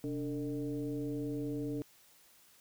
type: tone with frequency modulation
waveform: sine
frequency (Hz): 290.3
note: D4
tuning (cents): -20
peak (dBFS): -34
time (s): 0.04-1.82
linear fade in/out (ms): 0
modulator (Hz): 161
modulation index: 0.99
effects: white hiss -63 dBFS RMS until 2.6 s